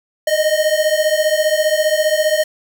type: beating tone pair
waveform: square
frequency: 610 / 625 Hz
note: D#5 / D#5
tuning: -34 / +8 cents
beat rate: 15 Hz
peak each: -17 dBFS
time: 0.27-2.44 s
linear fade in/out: 5 ms
effects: none